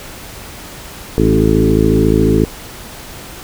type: harmonic tone with a mistuned harmonic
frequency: 54.1 Hz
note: A1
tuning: 29 cents flat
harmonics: 1 / 2 / 3 / 4 / 5 / 6 / 7 / 8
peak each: -17 / -17 / -17 / -17 / -17 / -17 / -17 / -17 dBFS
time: 1.18-2.45 s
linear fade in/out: 0 ms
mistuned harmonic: 6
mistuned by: -17 cents
effects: pink hiss -32 dBFS RMS until 3.43 s